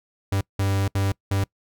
45% pulse tone bursts at uneven times, 98 Hz, G2, in tune, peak -20 dBFS, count 4, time 0.32-0.41 / 0.59-0.88 / 0.95-1.12 / 1.31-1.44 s, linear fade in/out 5 ms, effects noise-tail reverb RT60 0.1 s tail -24 dB re dry

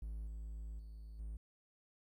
triangle tone with level steps, 54 Hz, A1, 32 cents flat, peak -39 / -41 / -46 / -40 dBFS, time 0.02-1.37 s, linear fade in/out 5 ms, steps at 0.27 / 0.79 / 1.19 s, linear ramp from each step 5 ms, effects 13-bit

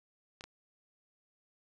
clicks, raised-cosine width 0.2 ms, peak -28 dBFS, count 2, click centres 0.409 / 0.44 s, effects none

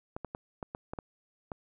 clicks, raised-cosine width 1 ms, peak -23 dBFS, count 8, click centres 0.165 / 0.247 / 0.349 / 0.628 / 0.749 / 0.935 / 0.988 / 1.518 s, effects none

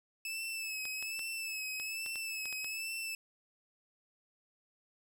sawtooth tone with vibrato, 2608 Hz, E7, 19 cents flat, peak -34 dBFS, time 0.25-3.15 s, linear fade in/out 2 ms, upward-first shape sine, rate 1.2 Hz, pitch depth 47 cents each way
clicks, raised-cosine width 0.2 ms, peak -29 dBFS, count 9, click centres 0.854 / 1.026 / 1.193 / 1.799 / 2.062 / 2.157 / 2.456 / 2.527 / 2.645 s
effects none

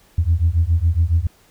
sine beating tone pair, 80.1 / 87.3 Hz, E2 / F2, -49 / 0 cents, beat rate 7.2 Hz, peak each -16 / -16 dBFS, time 0.18-1.27 s, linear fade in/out 5 ms, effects tanh soft clip ceiling -7 dBFS + pink hiss -54 dBFS RMS until 1.5 s

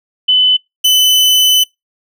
sine / 40% pulse tone pair in turn, 3014 / 3014 Hz, F#7 / F#7, +31 / +31 cents, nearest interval unison, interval 0 cents, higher neither, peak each -6 dBFS, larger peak neither, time 0.28-0.57 / 0.84-1.64 s, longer second, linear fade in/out 10 ms, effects noise-tail reverb RT60 0.2 s tail -26 dB re dry

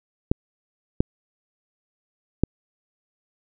clicks, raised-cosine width 3 ms, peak -4 dBFS, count 3, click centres 0.315 / 1.005 / 2.436 s, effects none

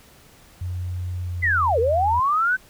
sine tone with pitch glide, 90 to 82.06 Hz, F#2 to E2, -47 to -7 cents, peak -25 dBFS, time 0.61-2.2 s, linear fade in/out 5 ms, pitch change -160 cents, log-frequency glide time 1.18-2.03 s
sine linear two-way sweep, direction down then up, 2070 to 432.1 to 1550 Hz, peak -17 dBFS, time 1.42-2.57 s, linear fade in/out 20 ms, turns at 1.79 s
effects pink hiss -51 dBFS RMS until 2.69 s

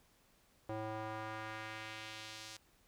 square tone with band-pass filter sweep, 109.3 Hz, A2, 11 cents flat, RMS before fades -45 dBFS, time 0.69-2.57 s, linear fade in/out 5 ms, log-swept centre 590 to 5500 Hz, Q 1.1, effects pink hiss -70 dBFS RMS until 2.87 s

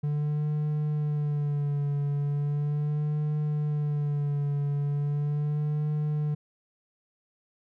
triangle tone with vibrato, 146.83 Hz, D3, in tune, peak -23 dBFS, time 0.03-6.35 s, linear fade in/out 10 ms, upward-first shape sine, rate 0.38 Hz, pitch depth 43 cents each way, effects none

